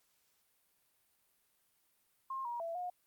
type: tone with pitch steps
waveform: sine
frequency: 1065 / 951 / 668 / 718 Hz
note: C6 / A#5 / E5 / F5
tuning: +30 / +34 / +23 / +48 cents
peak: -37 dBFS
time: 2.3-2.9 s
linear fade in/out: 5 ms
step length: 150 ms
effects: white hiss -75 dBFS RMS until 3.06 s + Opus 48 kbps